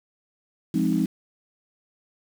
sine chord, F minor seventh, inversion none, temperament equal, 174.61 / 207.7 / 261.6 / 311.1 Hz, F3 / Ab3 / C4 / Eb4, 0 / 0 / 0 / 0 cents, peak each -25 dBFS, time 0.74-1.06 s, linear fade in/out 5 ms, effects tanh soft clip ceiling -9 dBFS + 7-bit

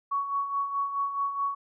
sine tone with tremolo, 1118 Hz, C#6, 14 cents sharp, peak -24 dBFS, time 0.11-1.55 s, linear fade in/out 10 ms, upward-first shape sine, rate 4.7 Hz, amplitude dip 60%, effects none

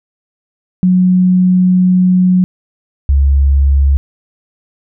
sine tone pair in turn, 182.9 / 69.27 Hz, F#3 / C#2, -20 / -1 cents, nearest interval octave + perfect fourth, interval 1681 cents, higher first, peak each -6 dBFS, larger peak neither, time 0.83-2.44 / 3.09-3.97 s, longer first, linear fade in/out 0 ms, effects none

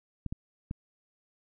clicks, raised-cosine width 5 ms, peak -22 dBFS, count 3, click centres 0.263 / 0.325 / 0.711 s, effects none

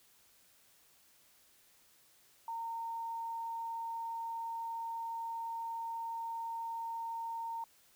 sine tone, 917 Hz, A#5, 29 cents flat, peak -37 dBFS, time 2.48-7.64 s, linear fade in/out 2 ms, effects white hiss -66 dBFS RMS until 7.95 s

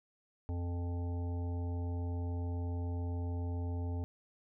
harmonic tone, 87.1 Hz, F2, 4 cents flat, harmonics 1 / 3 / 5 / 7 / 9 / 10, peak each -34 / -44 / -49 / -54 / -54 / -57 dBFS, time 0.49-4.04 s, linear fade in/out 0 ms, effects none

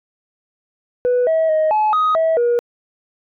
sine tone with pitch steps, 493.9 / 644 / 626 / 856 / 1253 / 648 / 478.1 Hz, B4 / E5 / D#5 / A5 / D#6 / E5 / A#4, 0 / -41 / +10 / -48 / +12 / -30 / +44 cents, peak -11 dBFS, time 1.05-2.59 s, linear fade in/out 0 ms, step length 220 ms, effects tanh soft clip ceiling -11 dBFS

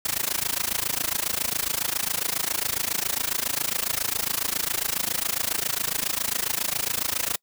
white noise with amplitude modulation, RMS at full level -23 dBFS, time 0.05-7.36 s, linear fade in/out 5 ms, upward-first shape sine, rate 27.3 Hz, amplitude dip 95%, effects noise-tail reverb RT60 0.1 s tail -26 dB re dry

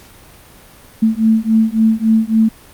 sine beating tone pair, 220 / 223.6 Hz, A3 / A3, 0 / +28 cents, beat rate 3.6 Hz, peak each -13 dBFS, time 1.02-2.49 s, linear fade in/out 10 ms, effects pink hiss -42 dBFS RMS until 2.73 s + Opus 48 kbps

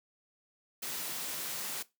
white high-pass noise, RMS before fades -38 dBFS, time 0.82-1.83 s, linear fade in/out 10 ms, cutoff 120 Hz, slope 96 dB/octave, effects noise-tail reverb RT60 0.2 s tail -18 dB re dry

